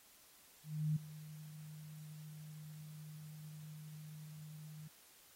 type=tone with ADSR envelope; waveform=sine; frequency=153.3 Hz; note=D#3; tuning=25 cents flat; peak=-31 dBFS; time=0.63-4.88 s; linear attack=330 ms; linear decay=10 ms; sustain=-18 dB; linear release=7 ms; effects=white hiss -64 dBFS RMS until 5.35 s + AAC 48 kbps

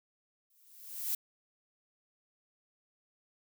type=noise with exponential growth; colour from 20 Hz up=violet; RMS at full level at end=-31 dBFS; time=0.5-1.15 s; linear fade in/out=5 ms; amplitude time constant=140 ms; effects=none

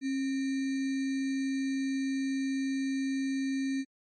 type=tone with sample-and-hold; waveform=sine; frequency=269.8 Hz; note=C#4; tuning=47 cents flat; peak=-28 dBFS; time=0.01-3.85 s; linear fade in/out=50 ms; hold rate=2100 Hz; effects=MP3 32 kbps

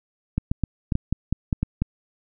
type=clicks; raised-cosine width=5 ms; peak=-9 dBFS; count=10; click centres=0.38 / 0.515 / 0.637 / 0.922 / 0.954 / 1.126 / 1.326 / 1.528 / 1.63 / 1.82 s; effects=none

